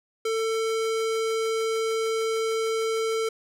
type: tone with low-pass filter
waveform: square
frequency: 446.7 Hz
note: A4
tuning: 26 cents sharp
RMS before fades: -26 dBFS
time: 0.25-3.29 s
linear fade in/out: 5 ms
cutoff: 10000 Hz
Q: 0.78
effects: none